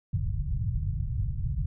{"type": "low-pass noise", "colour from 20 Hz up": "white", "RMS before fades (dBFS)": -29, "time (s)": [0.13, 1.66], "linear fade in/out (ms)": 5, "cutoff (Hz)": 140, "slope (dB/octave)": 48, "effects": []}